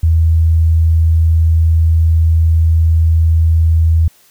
sine tone, 81.3 Hz, E2, 23 cents flat, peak -7 dBFS, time 0.03-4.08 s, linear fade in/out 5 ms, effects white hiss -49 dBFS RMS until 4.3 s

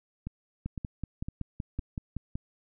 two click trains, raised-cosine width 5 ms, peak -23 / -21 dBFS, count 4 / 10, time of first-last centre 0.27-1.793 / 0.66-2.355 s, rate 1.97 / 5.31 Hz, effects none

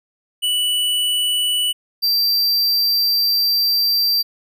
square tone pair in turn, 2960 / 4699 Hz, F#7 / D8, 0 / 0 cents, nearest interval minor sixth, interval 800 cents, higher second, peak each -17 / -15 dBFS, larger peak second, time 0.42-1.73 / 2.02-4.23 s, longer second, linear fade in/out 20 ms, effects none

